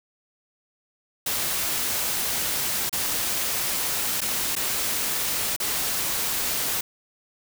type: noise with dropouts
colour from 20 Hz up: white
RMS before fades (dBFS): -26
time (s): 1.26-6.81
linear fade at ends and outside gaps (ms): 5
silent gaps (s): 2.895-2.927 / 4.207-4.215 / 4.554-4.563 / 5.564-5.6
effects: none